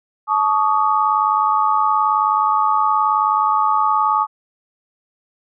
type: tone cluster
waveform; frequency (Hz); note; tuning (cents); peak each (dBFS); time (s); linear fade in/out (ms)
sine; 865 / 1133 / 1232; A5 / C#6 / D#6; -30 / +37 / -17; -18; 0.27-4.27; 50
effects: none